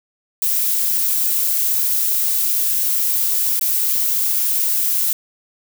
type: noise with dropouts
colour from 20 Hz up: violet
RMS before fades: -18 dBFS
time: 0.42-5.13 s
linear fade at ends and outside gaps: 1 ms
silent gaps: 3.595-3.611 s
effects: none